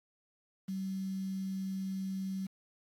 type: tone with quantisation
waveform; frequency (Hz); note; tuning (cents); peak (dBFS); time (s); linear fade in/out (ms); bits
sine; 191.2; G3; -43; -34; 0.68-2.47; 10; 9
effects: AAC 64 kbps